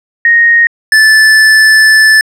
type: tone pair in turn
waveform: sine / square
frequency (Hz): 1864.7 / 1749.2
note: A#6 / A6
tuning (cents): 0 / -11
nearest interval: minor second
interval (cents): 111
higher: first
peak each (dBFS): -3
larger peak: neither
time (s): 0.25-0.67 / 0.92-2.21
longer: second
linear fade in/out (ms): 2
effects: low-pass 9000 Hz 12 dB/octave